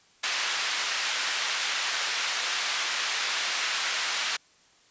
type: band-pass noise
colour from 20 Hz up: pink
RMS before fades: -29 dBFS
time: 0.23-4.37 s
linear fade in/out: 10 ms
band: 1500 to 6000 Hz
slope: 12 dB/octave
effects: white hiss -60 dBFS RMS until 4.9 s + resampled to 16000 Hz